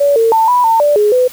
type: tone with pitch steps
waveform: sine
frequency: 570 / 453.9 / 893 / 985 / 903 / 586 / 418 / 503 Hz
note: C#5 / A#4 / A5 / B5 / A5 / D5 / G#4 / B4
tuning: +48 / -46 / +25 / -5 / +45 / -4 / +11 / +32 cents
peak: -7 dBFS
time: 0-1.28 s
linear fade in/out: 10 ms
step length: 160 ms
effects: white hiss -34 dBFS RMS until 1.32 s